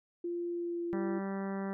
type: tone with pitch glide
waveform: sine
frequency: 346.2 to 341.2 Hz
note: F4 to F4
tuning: -15 to -40 cents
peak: -33 dBFS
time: 0.24-1.19 s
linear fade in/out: 5 ms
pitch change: -25 cents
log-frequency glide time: 0.49-1.01 s
type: harmonic tone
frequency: 195.2 Hz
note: G3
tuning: 7 cents flat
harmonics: 1 / 2 / 3 / 4 / 5 / 6 / 7 / 8 / 9 / 10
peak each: -35 / -41 / -45 / -47 / -49 / -51 / -52 / -53 / -54 / -55 dBFS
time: 0.93-1.73 s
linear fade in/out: 0 ms
effects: none